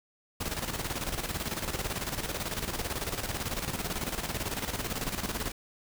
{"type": "noise with tremolo", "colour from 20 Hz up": "pink", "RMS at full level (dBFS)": -32, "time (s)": [0.4, 5.52], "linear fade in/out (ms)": 10, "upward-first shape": "square", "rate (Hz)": 18, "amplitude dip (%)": 60, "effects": []}